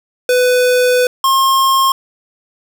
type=tone pair in turn; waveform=square; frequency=498.6 / 1071.2 Hz; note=B4 / C6; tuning=+16 / +40 cents; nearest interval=octave + minor second; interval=1324 cents; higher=second; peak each=-10 dBFS; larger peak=neither; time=0.29-1.07 / 1.24-1.92 s; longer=first; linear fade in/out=2 ms; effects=8-bit